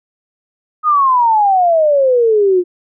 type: exponential sweep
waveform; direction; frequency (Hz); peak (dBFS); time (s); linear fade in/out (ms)
sine; down; 1261 to 349.2; -8; 0.83-2.64; 50
effects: none